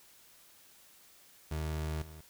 30% pulse tone with level steps, 77.78 Hz, D#2, in tune, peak -31 / -45 dBFS, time 1.51-2.21 s, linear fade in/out 5 ms, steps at 2.02 s, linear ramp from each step 2 ms, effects white hiss -60 dBFS RMS until 2.29 s

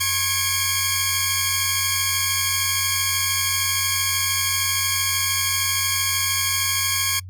10% pulse tone cluster, 1081 / 1654 / 2215 / 2361 / 3230 Hz, C#6 / G#6 / C#7 / D7 / G#7, -44 / -8 / -2 / +9 / -49 cents, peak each -18 dBFS, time 0-7.2 s, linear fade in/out 10 ms, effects noise-tail reverb RT60 0.1 s tail -26 dB re dry + added 92 Hz sine -34 dBFS peak until 7.29 s

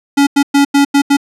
square tone bursts at uneven times, 281.8 Hz, C#4, 29 cents sharp, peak -7 dBFS, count 6, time 0.17-0.27 / 0.36-0.43 / 0.54-0.65 / 0.74-0.85 / 0.94-1.02 / 1.1-1.17 s, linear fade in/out 10 ms, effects low-pass 11000 Hz 12 dB/octave

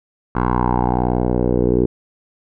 10% pulse tone with low-pass filter sweep, 61.3 Hz, B1, 12 cents flat, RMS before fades -17 dBFS, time 0.35-1.86 s, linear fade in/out 5 ms, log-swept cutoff 1200 to 400 Hz, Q 4.1, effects none

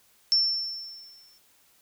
sine tone with exponential decay, 5390 Hz, E8, 38 cents sharp, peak -17 dBFS, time 0.32-1.38 s, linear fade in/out 0 ms, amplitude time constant 230 ms, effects white hiss -62 dBFS RMS until 1.81 s

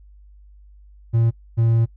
triangle tone pair in turn, 115.1 / 114.68 Hz, A#2 / A#2, -22 / -28 cents, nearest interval unison, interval 6 cents, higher first, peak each -12 dBFS, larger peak neither, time 1.13-1.31 / 1.57-1.86 s, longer second, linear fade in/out 20 ms, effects noise-tail reverb RT60 0.1 s tail -23 dB re dry + added 50 Hz sine -44 dBFS peak until 1.96 s

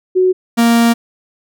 sine / 45% pulse tone pair in turn, 370 / 233.1 Hz, F#4 / A#3, 0 / 0 cents, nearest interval minor sixth, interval 800 cents, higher first, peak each -8 dBFS, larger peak neither, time 0.15-0.33 / 0.57-0.94 s, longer second, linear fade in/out 20 ms, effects none

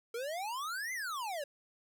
square exponential two-way sweep, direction up then down, 448 to 2106 to 546 Hz, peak -37 dBFS, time 0.14-1.44 s, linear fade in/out 5 ms, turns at 0.93 s, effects none

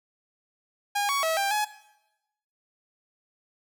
sawtooth tone with pitch steps, 814 / 1120 / 646 / 793 / 843 Hz, G#5 / C#6 / E5 / G5 / G#5, -35 / +18 / -35 / +20 / +26 cents, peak -20 dBFS, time 0.95-1.65 s, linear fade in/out 10 ms, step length 140 ms, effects noise-tail reverb RT60 0.9 s tail -17 dB re dry

